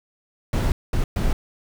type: noise bursts at uneven times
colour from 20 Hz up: brown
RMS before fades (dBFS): -20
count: 3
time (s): 0.53-0.72 / 0.93-1.04 / 1.16-1.33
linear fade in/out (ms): 2
effects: none